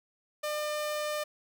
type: tone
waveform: sawtooth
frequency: 601 Hz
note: D5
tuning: 40 cents sharp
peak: -27 dBFS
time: 0.43-1.24 s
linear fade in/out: 10 ms
effects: none